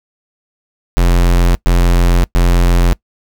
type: tone bursts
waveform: square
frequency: 43.65 Hz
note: F1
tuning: in tune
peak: -8 dBFS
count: 3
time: 0.97-2.93 s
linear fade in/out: 0 ms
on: 580 ms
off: 110 ms
effects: noise-tail reverb RT60 0.1 s tail -22 dB re dry

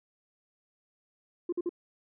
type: tone bursts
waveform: sine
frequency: 349.2 Hz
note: F4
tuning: in tune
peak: -26 dBFS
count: 3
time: 1.49-1.693 s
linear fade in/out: 5 ms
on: 35 ms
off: 49 ms
effects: tanh soft clip ceiling -25 dBFS

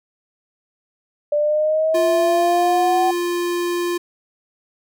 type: exponential sweep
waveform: sine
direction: up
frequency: 587.3 to 756 Hz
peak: -15 dBFS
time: 1.32-3.11 s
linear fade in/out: 5 ms
type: tone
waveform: square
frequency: 349.2 Hz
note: F4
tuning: in tune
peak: -20 dBFS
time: 1.94-3.98 s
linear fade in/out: 10 ms
effects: none

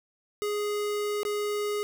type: tone with dropouts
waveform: square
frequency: 415.3 Hz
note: G#4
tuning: in tune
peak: -28 dBFS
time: 0.42-1.83 s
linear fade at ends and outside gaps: 0 ms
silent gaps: 1.232-1.251 s
effects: none

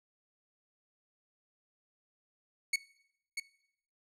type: tone with echo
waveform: sawtooth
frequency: 2217 Hz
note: C#7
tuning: in tune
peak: -23 dBFS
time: 2.73-2.76 s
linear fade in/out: 5 ms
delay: 640 ms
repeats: 1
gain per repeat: -7 dB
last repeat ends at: 3.4 s
effects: noise-tail reverb RT60 0.7 s tail -19 dB re dry + low-pass 10000 Hz 12 dB/octave

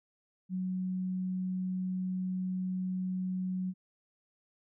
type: tone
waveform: sine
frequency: 185 Hz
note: F#3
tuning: in tune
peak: -31 dBFS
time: 0.49-3.74 s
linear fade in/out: 50 ms
effects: none

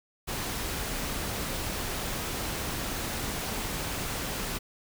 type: noise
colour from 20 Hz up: pink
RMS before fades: -33 dBFS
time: 0.27-4.59 s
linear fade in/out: 20 ms
effects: none

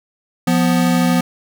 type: tone pair together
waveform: square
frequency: 175.5 / 248.2 Hz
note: F3 / B3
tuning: +9 / +9 cents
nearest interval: tritone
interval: 600 cents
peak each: -16 dBFS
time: 0.47-1.21 s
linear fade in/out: 5 ms
effects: none

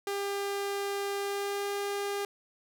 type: tone with pitch glide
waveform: sawtooth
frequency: 400 to 403 Hz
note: G4 to G4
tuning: +35 to +48 cents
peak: -27 dBFS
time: 0.07-2.25 s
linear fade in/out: 2 ms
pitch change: +13 cents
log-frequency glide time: 1.19-1.69 s
effects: none

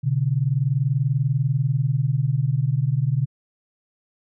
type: tone pair together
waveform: sine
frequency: 124.7 / 144.99 Hz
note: B2 / D3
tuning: +17 / -22 cents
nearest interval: minor third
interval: 261 cents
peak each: -21 dBFS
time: 0.03-3.26 s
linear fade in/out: 20 ms
effects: none

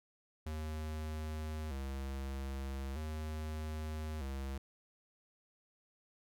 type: tone with vibrato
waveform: square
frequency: 72.5 Hz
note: D2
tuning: 22 cents flat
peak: -39 dBFS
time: 0.46-4.58 s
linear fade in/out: 5 ms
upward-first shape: square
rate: 0.4 Hz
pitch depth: 120 cents each way
effects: none

